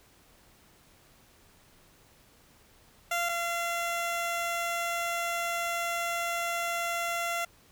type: tone pair in turn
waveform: 15% pulse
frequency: 690 / 685.2 Hz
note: F5 / F5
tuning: -21 / -33 cents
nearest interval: unison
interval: 12 cents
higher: first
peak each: -21 / -23 dBFS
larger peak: first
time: 3.11-3.29 / 3.29-7.45 s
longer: second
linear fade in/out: 5 ms
effects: pink hiss -60 dBFS RMS until 7.71 s